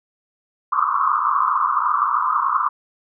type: band-pass noise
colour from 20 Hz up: white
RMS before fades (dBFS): -19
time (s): 0.72-2.69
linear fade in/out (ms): 10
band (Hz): 1000 to 1300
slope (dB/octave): 96
effects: none